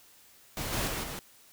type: noise with level steps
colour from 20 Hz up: pink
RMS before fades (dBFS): -35 / -31 / -34 / -39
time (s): 0.57-1.19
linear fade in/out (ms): 0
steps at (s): 0.72 / 0.87 / 1.03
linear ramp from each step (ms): 10
effects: white hiss -58 dBFS RMS until 1.52 s